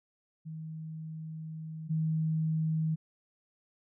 sine tone pair in turn, 158.6 / 158.6 Hz, D#3 / D#3, +33 / +33 cents, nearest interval unison, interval 0 cents, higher neither, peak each -38 / -27 dBFS, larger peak second, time 0.45-1.89 / 1.89-2.96 s, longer first, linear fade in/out 20 ms, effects none

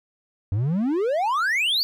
triangle exponential sweep, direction up, 92.5 to 4699 Hz, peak -18 dBFS, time 0.52-1.83 s, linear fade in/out 0 ms, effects none

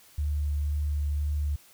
sine tone with vibrato, 73.42 Hz, D2, in tune, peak -25 dBFS, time 0.18-1.56 s, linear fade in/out 5 ms, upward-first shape triangle, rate 2 Hz, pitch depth 15 cents each way, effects white hiss -56 dBFS RMS until 1.73 s

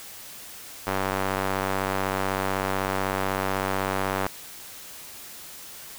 square tone with band-pass filter, 48.01 Hz, G1, 35 cents flat, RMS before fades -27 dBFS, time 0.87-4.27 s, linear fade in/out 0 ms, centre 1100 Hz, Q 0.83, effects white hiss -42 dBFS RMS until 5.98 s

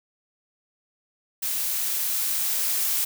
blue noise with level ramp, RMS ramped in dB -27 to -24 dBFS, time 1.42-3.05 s, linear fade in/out 10 ms, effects none

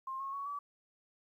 sine tone with pitch steps, 1061 / 1088.9 / 1117.6 / 1147 Hz, C6 / C#6 / C#6 / D6, +24 / -31 / +14 / -41 cents, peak -37 dBFS, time 0.07-0.59 s, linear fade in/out 5 ms, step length 130 ms, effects 12-bit

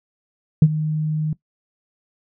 sine tone with ADSR envelope, 154.5 Hz, D#3, 12 cents flat, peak -3 dBFS, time 0.62-1.33 s, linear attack 3 ms, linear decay 51 ms, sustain -16 dB, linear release 3 ms, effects noise-tail reverb RT60 0.1 s tail -19 dB re dry + tanh soft clip ceiling -2 dBFS

